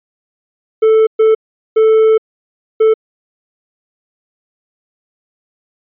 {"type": "tone bursts at uneven times", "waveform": "triangle", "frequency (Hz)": 440, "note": "A4", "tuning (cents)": 0, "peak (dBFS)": -4, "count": 4, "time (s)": [[0.82, 1.07], [1.19, 1.35], [1.76, 2.18], [2.8, 2.94]], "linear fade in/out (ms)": 10, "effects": ["resampled to 8000 Hz"]}